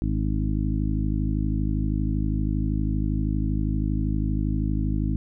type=harmonic tone with a mistuned harmonic; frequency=52.6 Hz; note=G#1; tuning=23 cents sharp; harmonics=1 / 2 / 3 / 4 / 5 / 6; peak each=-25 / -28 / -30 / -31 / -32 / -33 dBFS; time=0.02-5.16 s; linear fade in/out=0 ms; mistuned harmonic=6; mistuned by=-20 cents; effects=none